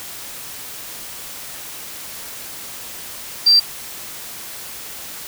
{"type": "tone", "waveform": "sine", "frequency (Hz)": 4699, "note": "D8", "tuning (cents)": 0, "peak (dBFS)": -8, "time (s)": [3.46, 3.6], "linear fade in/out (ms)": 10, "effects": ["white hiss -33 dBFS RMS until 5.27 s"]}